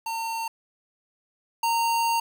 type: tone pair in turn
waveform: square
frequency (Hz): 909 / 923.3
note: A#5 / A#5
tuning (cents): -44 / -17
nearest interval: unison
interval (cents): 27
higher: second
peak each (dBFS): -28 / -22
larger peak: second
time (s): 0.06-0.48 / 1.63-2.2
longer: second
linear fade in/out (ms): 5
effects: 8-bit